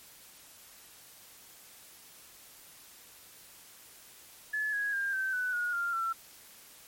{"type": "tone with pitch steps", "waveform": "sine", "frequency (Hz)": [1717, 1658.5, 1602, 1547.4, 1494.7, 1443.8, 1394.6, 1347.1], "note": ["A6", "G#6", "G6", "G6", "F#6", "F#6", "F6", "E6"], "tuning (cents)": [-43, -3, 37, -23, 17, -43, -3, 37], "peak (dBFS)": -29, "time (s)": [4.53, 6.13], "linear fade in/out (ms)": 10, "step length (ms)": 200, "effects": ["white hiss -54 dBFS RMS until 6.87 s", "MP3 64 kbps"]}